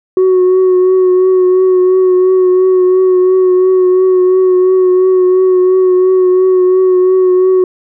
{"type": "tone with vibrato", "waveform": "sine", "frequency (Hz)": 370, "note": "F#4", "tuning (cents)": 0, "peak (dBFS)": -3, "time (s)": [0.17, 7.64], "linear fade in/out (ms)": 2, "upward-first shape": "triangle", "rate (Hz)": 2.9, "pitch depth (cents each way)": 28, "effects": ["tanh soft clip ceiling -4 dBFS"]}